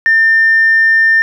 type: tone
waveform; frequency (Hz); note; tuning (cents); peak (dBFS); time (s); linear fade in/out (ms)
sine; 1800; A6; +39; -5; 0.06-1.22; 0
effects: tanh soft clip ceiling -2 dBFS + 7-bit